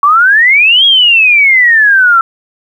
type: exponential two-way sweep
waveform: sine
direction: up then down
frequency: 1114 to 3322 to 1327 Hz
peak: -3 dBFS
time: 0.03-2.21 s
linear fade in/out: 2 ms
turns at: 0.85 s
effects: 7-bit